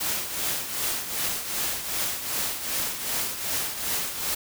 white noise with tremolo, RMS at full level -26 dBFS, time 0-4.35 s, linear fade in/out 10 ms, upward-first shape triangle, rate 2.6 Hz, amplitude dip 65%, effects none

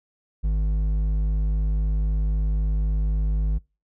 sine tone with hard clipping, 51.91 Hz, G#1, in tune, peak -21 dBFS, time 0.43-3.59 s, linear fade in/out 20 ms, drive 6 dB, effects noise-tail reverb RT60 0.3 s tail -26 dB re dry

